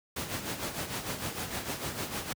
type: noise with tremolo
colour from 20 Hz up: pink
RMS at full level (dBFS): -33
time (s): 0.16-2.33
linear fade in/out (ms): 5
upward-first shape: sine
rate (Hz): 6.6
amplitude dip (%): 60
effects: high-pass 80 Hz 12 dB/octave